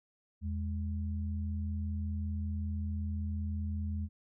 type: tone pair together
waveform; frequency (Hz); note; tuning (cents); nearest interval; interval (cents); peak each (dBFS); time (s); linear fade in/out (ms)
sine; 82.41 / 207.7; E2 / G#3; 0 / 0; octave + major third; 1600; -33 / -40; 0.41-4.09; 50
effects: none